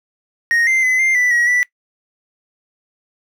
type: tone with pitch steps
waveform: triangle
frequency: 1866 / 2084 / 2024 / 2100 / 1980 / 1908 / 1968 Hz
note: A#6 / C7 / B6 / C7 / B6 / A#6 / B6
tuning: +1 / -7 / +42 / +6 / +4 / +40 / -7 cents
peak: -11 dBFS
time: 0.51-1.63 s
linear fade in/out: 0 ms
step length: 160 ms
effects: noise-tail reverb RT60 0.1 s tail -20 dB re dry